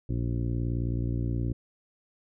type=harmonic tone; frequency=58.9 Hz; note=A#1; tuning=19 cents sharp; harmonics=1 / 2 / 3 / 4 / 5 / 6 / 7 / 9; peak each=-31 / -29 / -40 / -38 / -37 / -41 / -50 / -52 dBFS; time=0.09-1.53 s; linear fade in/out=5 ms; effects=none